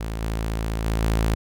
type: tone with level steps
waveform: sawtooth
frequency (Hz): 55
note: A1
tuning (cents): 0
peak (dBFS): -23 / -20 / -17 / -15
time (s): 0-1.35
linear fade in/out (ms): 10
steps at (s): 0.21 / 0.85 / 1.02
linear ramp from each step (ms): 10
effects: none